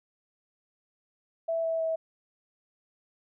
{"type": "tone with pitch steps", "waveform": "sine", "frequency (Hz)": [659.3, 653.6, 648], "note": ["E5", "E5", "E5"], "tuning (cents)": [0, -15, -30], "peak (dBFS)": -26, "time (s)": [1.48, 1.96], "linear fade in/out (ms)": 10, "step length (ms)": 160, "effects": []}